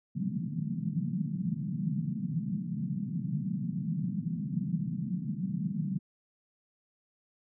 white band-pass noise, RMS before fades -33 dBFS, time 0.15-5.99 s, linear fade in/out 10 ms, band 140 to 210 Hz, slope 48 dB/octave, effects none

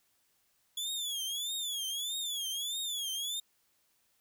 sawtooth tone with vibrato, 3411 Hz, G#7, 46 cents sharp, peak -31 dBFS, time 0.77-3.4 s, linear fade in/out 5 ms, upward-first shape triangle, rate 1.6 Hz, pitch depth 170 cents each way, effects white hiss -73 dBFS RMS until 4.2 s

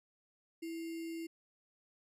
sine tone with sample-and-hold, 329.6 Hz, E4, in tune, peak -39 dBFS, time 0.62-1.27 s, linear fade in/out 10 ms, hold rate 2450 Hz, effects resampled to 32000 Hz

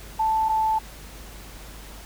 sine tone pair in turn, 880 / 876.8 Hz, A5 / A5, 0 / -6 cents, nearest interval unison, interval 6 cents, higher first, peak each -19 dBFS, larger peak neither, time 0.19-0.49 / 0.49-0.79 s, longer neither, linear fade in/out 10 ms, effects added 50 Hz sine -42 dBFS peak until 2.05 s + pink hiss -44 dBFS RMS until 2.05 s

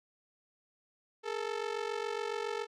sawtooth ring-modulated tone, 440 Hz, A4, in tune, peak -27 dBFS, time 1.23-2.67 s, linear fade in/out 50 ms, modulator 23.6 Hz, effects low-pass 5000 Hz 12 dB/octave

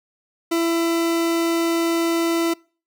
40% pulse tone, 334.1 Hz, E4, 23 cents sharp, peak -17 dBFS, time 0.51-2.54 s, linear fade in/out 10 ms, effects noise-tail reverb RT60 0.4 s tail -26 dB re dry

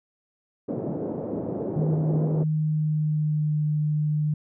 white band-pass noise, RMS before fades -30 dBFS, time 0.68-2.44 s, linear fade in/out 10 ms, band 120 to 510 Hz, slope 24 dB/octave
sine tone with pitch glide, 155.56 to 151.13 Hz, D#3 to D3, 0 to +50 cents, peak -21 dBFS, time 1.76-4.34 s, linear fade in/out 5 ms, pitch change -50 cents, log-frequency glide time 2.27-3.6 s
effects none

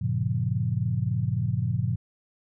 sine chord, G half-diminished seventh, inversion none, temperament just, 98 / 117.6 / 141.12 / 176.4 Hz, G2 / Bb2 / Db3 / F3, 0 / +16 / +31 / +18 cents, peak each -30 / -26 / -30 / -32 dBFS, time 0.01-1.96 s, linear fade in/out 10 ms, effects none

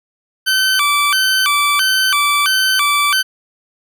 20% pulse tone with vibrato, 1333 Hz, E6, 19 cents sharp, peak -7 dBFS, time 0.46-3.23 s, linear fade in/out 20 ms, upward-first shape square, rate 1.5 Hz, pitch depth 240 cents each way, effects none

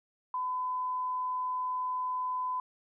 sine tone, 1009 Hz, B5, 37 cents sharp, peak -30 dBFS, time 0.34-2.6 s, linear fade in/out 2 ms, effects none

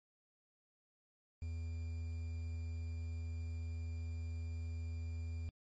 triangle tone with quantisation, 82.41 Hz, E2, in tune, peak -37 dBFS, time 1.42-5.49 s, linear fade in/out 0 ms, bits 10, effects MP3 32 kbps

